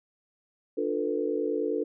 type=chord; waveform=sine; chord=B half-diminished seventh; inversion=first; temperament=just; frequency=296.3 / 355.6 / 444.5 / 493.9 Hz; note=D4 / F4 / A4 / B4; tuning=+15 / +31 / +18 / 0 cents; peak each=-32 / -33 / -29 / -33 dBFS; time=0.77-1.84 s; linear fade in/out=10 ms; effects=none